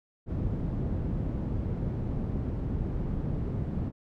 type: low-pass noise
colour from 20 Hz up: white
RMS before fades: -31 dBFS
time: 0.26-3.92 s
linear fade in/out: 50 ms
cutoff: 170 Hz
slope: 12 dB/octave
effects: none